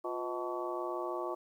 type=harmonic tone with a mistuned harmonic; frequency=125.9 Hz; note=B2; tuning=34 cents sharp; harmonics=3 / 4 / 5 / 6 / 7 / 8 / 9; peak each=-38 / -44 / -40 / -48 / -43 / -50 / -41 dBFS; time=0.04-1.35 s; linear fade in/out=10 ms; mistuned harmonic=3; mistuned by=-110 cents; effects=11-bit